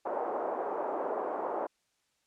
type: band-pass noise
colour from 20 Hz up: pink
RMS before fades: -34 dBFS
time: 0.05-1.67 s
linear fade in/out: 10 ms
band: 400 to 980 Hz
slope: 24 dB/octave
effects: white hiss -75 dBFS RMS until 2.26 s + low-pass 8000 Hz 12 dB/octave